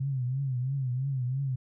sine tone with vibrato, 131 Hz, C3, 2 cents sharp, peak -27 dBFS, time 0-1.56 s, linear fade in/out 10 ms, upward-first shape triangle, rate 3 Hz, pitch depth 130 cents each way, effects none

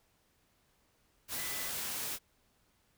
sine tone in noise, 2000 Hz, B6, 21 cents sharp, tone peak -46 dBFS, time 1.34-1.72 s, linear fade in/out 50 ms, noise white, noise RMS -38 dBFS, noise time 1.28-2.19 s, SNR -11 dB, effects pink hiss -72 dBFS RMS until 2.97 s

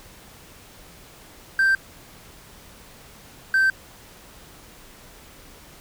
triangle tone pair in turn, 1568 / 1554.5 Hz, G6 / G6, 0 / -15 cents, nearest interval unison, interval 15 cents, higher first, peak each -13 dBFS, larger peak neither, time 1.59-1.75 / 3.54-3.7 s, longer neither, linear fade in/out 2 ms, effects tanh soft clip ceiling -9 dBFS + pink hiss -47 dBFS RMS until 5.8 s

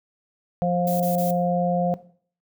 harmonic tone, 176.4 Hz, F3, 18 cents sharp, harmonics 1 / 3 / 4, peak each -22 / -25 / -25 dBFS, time 0.62-1.94 s, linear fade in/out 0 ms
violet noise bursts, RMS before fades -33 dBFS, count 3, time 0.87-1.31 s, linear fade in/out 2 ms, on 130 ms, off 25 ms
effects noise-tail reverb RT60 0.5 s tail -17 dB re dry

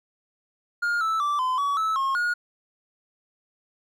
triangle tone with pitch steps, 1416 / 1315 / 1167 / 1022 / 1133 / 1305 / 1079 / 1439 Hz, F6 / E6 / D6 / C6 / C#6 / E6 / C#6 / F#6, +23 / -5 / -11 / -41 / +37 / -18 / -47 / -49 cents, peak -20 dBFS, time 0.82-2.34 s, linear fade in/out 10 ms, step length 190 ms, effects none

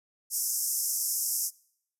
white band-pass noise, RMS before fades -30 dBFS, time 0.3-1.51 s, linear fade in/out 50 ms, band 5200 to 14000 Hz, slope 96 dB/octave, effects noise-tail reverb RT60 0.7 s tail -24 dB re dry

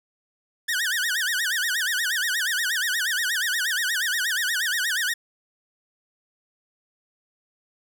sawtooth tone with vibrato, 1665 Hz, G#6, 4 cents sharp, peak -19 dBFS, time 0.68-5.14 s, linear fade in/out 10 ms, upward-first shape sine, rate 8.4 Hz, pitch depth 230 cents each way, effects none

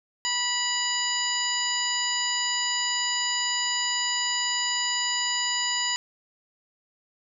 harmonic tone with a mistuned harmonic, 978 Hz, B5, 17 cents flat, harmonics 1 / 2 / 3 / 4 / 5 / 7, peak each -33 / -31 / -30 / -36 / -30 / -30 dBFS, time 0.25-5.96 s, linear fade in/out 0 ms, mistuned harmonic 7, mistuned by +36 cents, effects none

